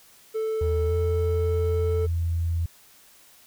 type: tone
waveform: triangle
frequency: 440 Hz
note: A4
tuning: in tune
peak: -22 dBFS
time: 0.34-2.07 s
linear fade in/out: 20 ms
type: tone with pitch glide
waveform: sine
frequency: 79.2 to 83.91 Hz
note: D#2 to E2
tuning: +31 to +31 cents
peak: -22 dBFS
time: 0.61-2.66 s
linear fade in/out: 5 ms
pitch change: +100 cents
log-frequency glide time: 0.87-0.93 s
effects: tanh soft clip ceiling -13 dBFS + white hiss -54 dBFS RMS until 3.46 s